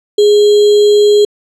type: tone with sample-and-hold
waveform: sine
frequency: 415.2 Hz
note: G#4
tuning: in tune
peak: -4 dBFS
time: 0.18-1.25 s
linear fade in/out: 5 ms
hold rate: 3675 Hz
effects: low-pass 7000 Hz 12 dB/octave